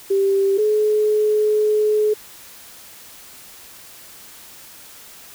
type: tone pair in turn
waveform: sine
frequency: 392 / 425.3 Hz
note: G4 / G#4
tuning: 0 / +41 cents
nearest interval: minor second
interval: 141 cents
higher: second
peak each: -14 dBFS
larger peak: neither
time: 0.1-0.58 / 0.58-2.14 s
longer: second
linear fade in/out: 10 ms
effects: white hiss -42 dBFS RMS until 5.34 s